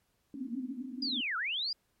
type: band-pass noise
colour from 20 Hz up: pink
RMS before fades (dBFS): -39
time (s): 0.34-1.21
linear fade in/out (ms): 2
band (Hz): 240 to 280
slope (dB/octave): 96
type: linear two-way sweep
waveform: sine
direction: down then up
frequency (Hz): 4978 to 1271 to 4978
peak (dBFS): -31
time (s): 1.02-1.73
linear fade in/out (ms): 5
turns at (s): 1.37
effects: pink hiss -75 dBFS RMS until 2 s + MP3 64 kbps